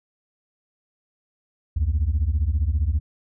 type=beating tone pair; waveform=sine; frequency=67.7 / 82.7 Hz; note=C#2 / E2; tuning=-40 / +6 cents; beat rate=15 Hz; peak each=-20 dBFS; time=1.76-3 s; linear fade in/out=10 ms; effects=tanh soft clip ceiling -15 dBFS